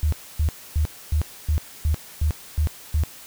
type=tone bursts; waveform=sine; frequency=76.4 Hz; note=D#2; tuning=31 cents flat; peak=-17 dBFS; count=9; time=0.03-3.036 s; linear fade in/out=0 ms; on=94 ms; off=270 ms; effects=white hiss -43 dBFS RMS until 3.26 s